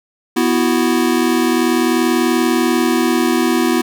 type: chord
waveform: square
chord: B suspended fourth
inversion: none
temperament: equal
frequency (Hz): 246.9 / 329.6 / 370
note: B3 / E4 / F#4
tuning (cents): 0 / 0 / 0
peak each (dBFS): -17 / -17 / -20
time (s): 0.36-3.82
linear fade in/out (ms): 10
effects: none